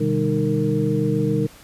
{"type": "tone cluster", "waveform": "sine", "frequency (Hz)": [125.8, 153.2, 199.5, 308.1, 459.5], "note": ["B2", "D#3", "G3", "D#4", "A#4"], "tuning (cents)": [32, -27, 31, -17, -25], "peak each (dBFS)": -24, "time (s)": [0, 1.47], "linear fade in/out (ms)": 10, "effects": ["pink hiss -46 dBFS RMS until 1.63 s", "resampled to 32000 Hz"]}